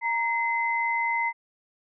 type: tone pair together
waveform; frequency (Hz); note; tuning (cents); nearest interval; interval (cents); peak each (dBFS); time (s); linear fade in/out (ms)
sine; 932.3 / 2051; A#5 / C7; 0 / -35; octave + major second; 1365; -26; 0.01-1.33; 50
effects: none